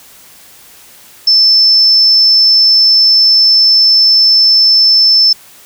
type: tone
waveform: sine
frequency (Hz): 5290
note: E8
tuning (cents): +5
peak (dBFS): -4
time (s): 1.27-5.33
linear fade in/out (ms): 5
effects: white hiss -39 dBFS RMS until 5.65 s